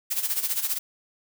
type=noise with tremolo; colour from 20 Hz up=blue; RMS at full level=-24 dBFS; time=0.1-0.79 s; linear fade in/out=20 ms; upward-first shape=sine; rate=15 Hz; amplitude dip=75%; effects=none